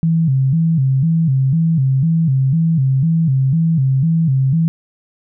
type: tone with vibrato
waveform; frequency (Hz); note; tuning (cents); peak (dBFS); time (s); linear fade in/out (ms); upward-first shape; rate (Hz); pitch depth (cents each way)
sine; 147.9; D3; +13; -11; 0.03-4.68; 0; square; 2; 180
effects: none